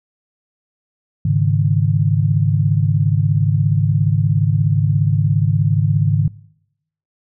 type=chord; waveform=sine; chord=Ab suspended fourth; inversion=none; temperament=equal; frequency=103.83 / 138.59 / 155.56 Hz; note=Ab2 / Db3 / Eb3; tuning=0 / 0 / 0 cents; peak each=-17 dBFS; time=1.25-6.28 s; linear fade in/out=5 ms; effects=noise-tail reverb RT60 0.8 s tail -22 dB re dry